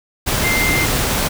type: tone in noise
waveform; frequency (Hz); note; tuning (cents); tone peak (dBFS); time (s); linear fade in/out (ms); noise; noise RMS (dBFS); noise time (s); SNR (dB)
sine; 2093; C7; 0; -17; 0.43-0.86; 20; pink; -18; 0.26-1.29; -2
effects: none